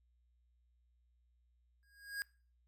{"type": "tone with exponential growth", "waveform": "square", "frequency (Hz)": 1635, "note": "G#6", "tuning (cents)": -28, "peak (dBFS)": -36, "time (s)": [1.83, 2.22], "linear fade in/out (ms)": 0, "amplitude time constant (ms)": 83, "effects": ["noise-tail reverb RT60 0.4 s tail -22 dB re dry", "added 60 Hz sine -70 dBFS peak until 2.67 s"]}